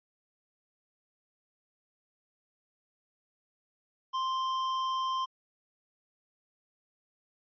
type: tone with tanh clipping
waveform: sine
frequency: 1046.5 Hz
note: C6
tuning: in tune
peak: -31 dBFS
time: 4.13-5.26 s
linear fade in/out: 20 ms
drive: 16 dB
effects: resampled to 11025 Hz